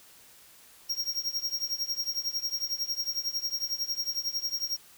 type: tone with tremolo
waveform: square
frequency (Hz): 5588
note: F8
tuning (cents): 0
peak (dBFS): -26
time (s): 0.89-4.77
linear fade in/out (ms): 10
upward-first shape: triangle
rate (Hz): 11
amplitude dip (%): 95
effects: white hiss -55 dBFS RMS until 4.97 s